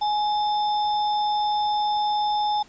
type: tone with sample-and-hold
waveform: sine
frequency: 837 Hz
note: G#5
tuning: 13 cents sharp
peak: -20 dBFS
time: 0.01-2.63 s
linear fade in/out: 10 ms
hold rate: 4410 Hz
effects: pink hiss -52 dBFS RMS until 2.68 s + resampled to 16000 Hz